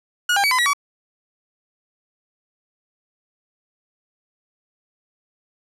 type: tone with pitch steps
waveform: 30% pulse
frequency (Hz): 1448 / 800 / 2273 / 1015 / 1924 / 1135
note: F#6 / G5 / C#7 / B5 / B6 / C#6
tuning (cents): -38 / +35 / +43 / +47 / -46 / +41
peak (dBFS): -13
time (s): 0.29-0.734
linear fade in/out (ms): 5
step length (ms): 74
effects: low-pass 11000 Hz 12 dB/octave